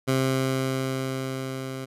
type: tone with level ramp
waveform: 15% pulse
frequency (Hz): 132.2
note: C3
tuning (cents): +18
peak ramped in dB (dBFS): -14 to -26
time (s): 0.07-1.86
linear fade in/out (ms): 20
effects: resampled to 32000 Hz